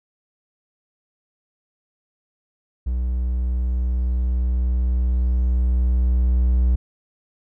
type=tone with level ramp; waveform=triangle; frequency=61.74 Hz; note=B1; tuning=in tune; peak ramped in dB=-18 to -12 dBFS; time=2.86-6.76 s; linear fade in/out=10 ms; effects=none